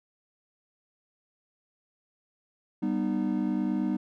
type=chord; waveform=triangle; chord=G augmented; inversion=none; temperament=just; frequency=196 / 245 / 306.2 Hz; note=G3 / B3 / D#4; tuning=0 / -14 / -28 cents; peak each=-28 dBFS; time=2.82-3.97 s; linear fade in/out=10 ms; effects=none